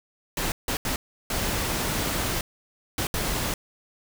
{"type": "noise bursts at uneven times", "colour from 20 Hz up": "pink", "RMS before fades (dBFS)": -27, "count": 6, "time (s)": [[0.37, 0.52], [0.68, 0.77], [0.85, 0.96], [1.3, 2.41], [2.98, 3.07], [3.14, 3.54]], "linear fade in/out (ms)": 2, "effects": []}